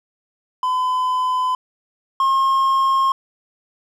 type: tone pair in turn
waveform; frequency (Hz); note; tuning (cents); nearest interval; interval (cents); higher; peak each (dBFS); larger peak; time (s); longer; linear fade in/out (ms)
triangle; 1013 / 1073.2; B5 / C6; +44 / +44; minor second; 100; second; -15 / -12; second; 0.63-1.55 / 2.2-3.12; neither; 2
effects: none